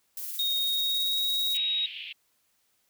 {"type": "noise with tremolo", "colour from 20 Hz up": "violet", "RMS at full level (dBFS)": -35, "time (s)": [0.17, 1.57], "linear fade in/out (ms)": 2, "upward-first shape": "square", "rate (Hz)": 18, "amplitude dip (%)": 25}
{"type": "tone with pitch glide", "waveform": "sine", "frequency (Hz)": [3729, 3796], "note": ["A#7", "A#7"], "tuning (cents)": [0, 31], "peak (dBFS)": -25, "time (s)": [0.39, 1.86], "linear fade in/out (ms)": 2, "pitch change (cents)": 31, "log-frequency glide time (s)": [0.53, 1.22]}
{"type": "band-pass noise", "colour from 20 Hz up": "pink", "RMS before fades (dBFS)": -40, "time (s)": [1.54, 2.13], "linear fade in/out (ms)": 10, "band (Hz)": [2500, 3400], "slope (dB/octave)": 48}
{"effects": ["white hiss -71 dBFS RMS until 2.89 s"]}